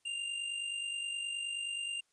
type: tone with amplitude modulation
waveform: square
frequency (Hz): 2794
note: F7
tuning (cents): 0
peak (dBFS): -34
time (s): 0.05-2.01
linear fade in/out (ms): 10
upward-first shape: sine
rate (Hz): 49.5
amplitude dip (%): 50
effects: white hiss -75 dBFS RMS until 2.12 s + resampled to 22050 Hz